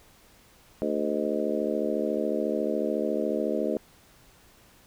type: harmonic tone with a mistuned harmonic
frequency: 74 Hz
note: D2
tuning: 14 cents sharp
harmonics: 3 / 4 / 5 / 6 / 7 / 8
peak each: -32 / -32 / -32 / -32 / -32 / -32 dBFS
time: 0.82-3.77 s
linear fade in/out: 0 ms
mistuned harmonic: 8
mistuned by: +81 cents
effects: pink hiss -57 dBFS RMS until 4.86 s